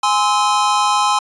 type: chord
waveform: square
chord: Ab augmented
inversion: none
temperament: just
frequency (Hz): 830.6 / 1038.3 / 1297.8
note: Ab5 / C6 / E6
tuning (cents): 0 / -14 / -27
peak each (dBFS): -18 / -17 / -21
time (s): 0.03-1.19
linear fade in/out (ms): 5
effects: resampled to 22050 Hz